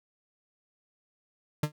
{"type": "tone with exponential decay", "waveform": "40% pulse", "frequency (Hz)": 150.4, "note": "D3", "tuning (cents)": 42, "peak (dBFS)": -21, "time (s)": [1.63, 1.72], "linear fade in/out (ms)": 5, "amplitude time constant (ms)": 19, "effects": []}